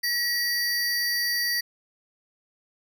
square tone pair together, 1927 / 4618 Hz, B6 / D8, -43 / -30 cents, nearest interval octave + minor third, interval 1513 cents, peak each -27 dBFS, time 0.03-1.61 s, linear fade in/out 10 ms, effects none

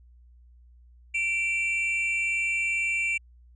triangle tone pair together, 2339 / 2721 Hz, D7 / F7, -8 / -46 cents, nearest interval minor third, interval 262 cents, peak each -24 / -28 dBFS, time 1.14-3.18 s, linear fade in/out 10 ms, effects added 60 Hz sine -51 dBFS peak until 3.55 s + resampled to 24000 Hz

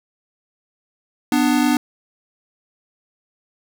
square tone pair together, 247.6 / 296.8 Hz, B3 / D4, +5 / +18 cents, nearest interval minor third, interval 313 cents, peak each -18 dBFS, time 1.32-1.77 s, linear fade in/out 2 ms, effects none

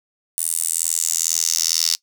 10% pulse tone with high-pass filter sweep, 82.2 Hz, E2, 4 cents flat, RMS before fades -21 dBFS, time 0.38-1.95 s, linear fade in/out 0 ms, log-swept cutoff 9600 to 5100 Hz, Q 3.7, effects noise-tail reverb RT60 0.1 s tail -23 dB re dry

